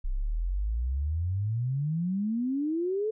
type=exponential sweep; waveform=sine; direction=up; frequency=30.44 to 445.5 Hz; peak=-26 dBFS; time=0.04-3.11 s; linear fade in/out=10 ms; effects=none